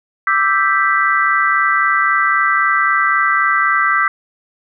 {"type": "chord", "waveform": "sine", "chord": "E minor seventh", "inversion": "third", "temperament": "equal", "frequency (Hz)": [1174.7, 1318.5, 1568, 1975.5], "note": ["D6", "E6", "G6", "B6"], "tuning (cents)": [0, 0, 0, 0], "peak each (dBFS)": -17, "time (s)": [0.27, 4.08], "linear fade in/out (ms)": 2, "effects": []}